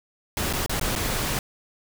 pink noise with dropouts, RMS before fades -26 dBFS, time 0.37-1.39 s, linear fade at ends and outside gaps 1 ms, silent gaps 0.528-0.535 / 0.662-0.695 / 0.797-0.812 / 0.953-0.96 s, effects none

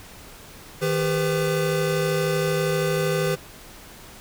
square tone cluster, 157.4 / 399.5 / 505 Hz, D#3 / G4 / B4, +20 / +33 / +39 cents, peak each -26 dBFS, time 0.81-3.36 s, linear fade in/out 20 ms, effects pink hiss -44 dBFS RMS until 4.2 s

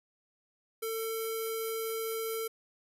square tone with low-pass filter, 447.7 Hz, A4, 30 cents sharp, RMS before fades -35 dBFS, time 0.82-2.48 s, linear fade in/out 10 ms, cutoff 12000 Hz, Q 8.9, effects none

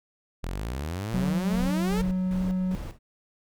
sawtooth exponential sweep, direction up, 39.83 to 466.2 Hz, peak -26 dBFS, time 0.43-2.02 s, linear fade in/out 10 ms
brown noise with tremolo, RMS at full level -34 dBFS, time 1.11-2.99 s, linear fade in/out 50 ms, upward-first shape square, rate 2.5 Hz, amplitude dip 75%
triangle tone, 185 Hz, F#3, in tune, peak -22 dBFS, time 1.14-2.75 s, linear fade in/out 0 ms
effects none

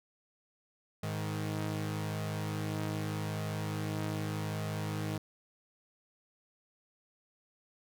sawtooth tone pair together, 105.01 / 157.1 Hz, G#2 / D#3, +20 / +17 cents, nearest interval perfect fifth, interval 697 cents, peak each -32 / -33 dBFS, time 1.03-5.18 s, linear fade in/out 5 ms, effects none

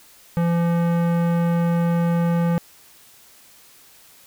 sine tone with tanh clipping, 170.2 Hz, F3, 44 cents flat, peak -19 dBFS, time 0.37-2.58 s, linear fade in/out 0 ms, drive 18 dB, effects white hiss -50 dBFS RMS until 4.26 s

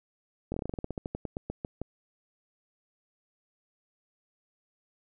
slowing click train, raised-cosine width 2 ms, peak -20 dBFS, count 19, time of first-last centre 0.52-1.816 s, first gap 21 ms, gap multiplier 1.13, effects none

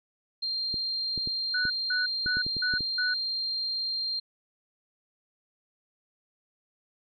sine tone, 4186 Hz, C8, in tune, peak -28 dBFS, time 0.42-4.2 s, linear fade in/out 10 ms
clicks, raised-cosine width 3 ms, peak -25 dBFS, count 10, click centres 0.742 / 1.177 / 1.274 / 1.653 / 2.261 / 2.37 / 2.465 / 2.567 / 2.738 / 2.807 s
sine tone bursts, 1484 Hz, F#6, 5 cents sharp, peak -26 dBFS, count 5, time 1.54-3.14 s, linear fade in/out 5 ms, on 160 ms, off 200 ms
effects none

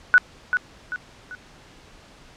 sine tone with echo, 1480 Hz, F#6, in tune, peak -9 dBFS, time 0.14-0.18 s, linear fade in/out 0 ms, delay 390 ms, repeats 3, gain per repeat -8 dB, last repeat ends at 1.35 s, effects pink hiss -49 dBFS RMS until 2.36 s + low-pass 6000 Hz 12 dB/octave

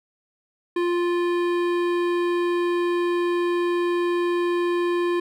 sine tone with hard clipping, 349.2 Hz, F4, in tune, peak -22 dBFS, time 0.76-5.2 s, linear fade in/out 5 ms, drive 15 dB, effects none

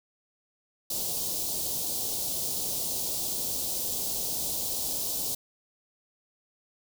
white band-stop noise, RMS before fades -31 dBFS, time 0.9-5.35 s, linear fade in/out 5 ms, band 770 to 3800 Hz, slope 24 dB/octave, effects none

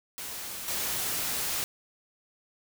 white noise with level steps, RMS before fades -38 / -31 dBFS, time 0.18-1.64 s, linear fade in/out 0 ms, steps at 0.68 s, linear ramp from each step 2 ms, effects none

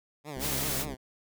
10% pulse tone with vibrato, 140 Hz, C#3, 18 cents sharp, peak -29 dBFS, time 0.24-0.97 s, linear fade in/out 50 ms, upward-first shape triangle, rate 5.3 Hz, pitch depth 190 cents each way
click train, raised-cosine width 3 ms, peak -28 dBFS, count 39, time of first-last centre 0.37-0.94 s, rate 66.7 Hz
white noise, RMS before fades -32 dBFS, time 0.39-0.86 s, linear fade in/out 50 ms
effects none

